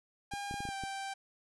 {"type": "tone with pitch glide", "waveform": "sawtooth", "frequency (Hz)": [807, 782.7], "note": ["G#5", "G5"], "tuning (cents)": [-50, -3], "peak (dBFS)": -34, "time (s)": [0.31, 1.14], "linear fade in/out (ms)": 10, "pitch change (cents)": -53, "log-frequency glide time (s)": [0.65, 0.74]}
{"type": "clicks", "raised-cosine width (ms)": 3, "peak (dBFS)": -30, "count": 7, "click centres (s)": [0.337, 0.511, 0.541, 0.605, 0.653, 0.689, 0.837]}
{"effects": ["resampled to 24000 Hz", "11-bit"]}